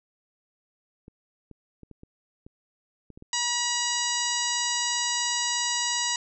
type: clicks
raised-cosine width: 3 ms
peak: -32 dBFS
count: 9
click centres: 1.081 / 1.513 / 1.833 / 1.913 / 2.034 / 2.465 / 3.103 / 3.175 / 3.224 s
type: harmonic tone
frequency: 963 Hz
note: B5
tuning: 44 cents flat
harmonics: 1 / 2 / 3 / 4 / 5 / 6 / 7 / 8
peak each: -33 / -33 / -33 / -33 / -33 / -33 / -33 / -33 dBFS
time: 3.33-6.16 s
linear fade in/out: 2 ms
effects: none